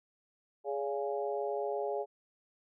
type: harmonic tone with a mistuned harmonic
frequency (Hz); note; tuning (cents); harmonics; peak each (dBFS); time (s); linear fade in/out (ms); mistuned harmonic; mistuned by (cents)
138.59; C#3; 0; 3 / 4 / 5 / 6; -35 / -37 / -39 / -41; 0.64-2.06; 50; 4; +40
effects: none